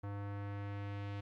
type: tone with low-pass filter sweep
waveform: square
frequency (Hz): 101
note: G#2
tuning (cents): -48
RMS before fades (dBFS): -42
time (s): 0.03-1.21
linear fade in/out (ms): 10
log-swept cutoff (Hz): 1300 to 3100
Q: 1.2
effects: 13-bit